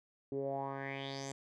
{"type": "tone with low-pass filter sweep", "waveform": "10% pulse", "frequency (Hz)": 136.8, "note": "C#3", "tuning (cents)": -23, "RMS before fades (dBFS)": -40, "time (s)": [0.32, 1.32], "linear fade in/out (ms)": 2, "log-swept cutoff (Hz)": [350, 7800], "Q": 4.9, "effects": []}